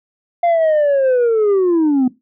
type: linear sweep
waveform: sine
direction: down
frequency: 698 to 246.9 Hz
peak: -8 dBFS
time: 0.43-2.08 s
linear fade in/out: 5 ms
effects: noise-tail reverb RT60 0.2 s tail -18 dB re dry + tanh soft clip ceiling -10 dBFS